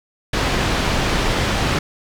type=low-pass noise; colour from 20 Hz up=pink; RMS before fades=-19 dBFS; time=0.33-1.79 s; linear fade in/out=5 ms; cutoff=4600 Hz; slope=12 dB/octave; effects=none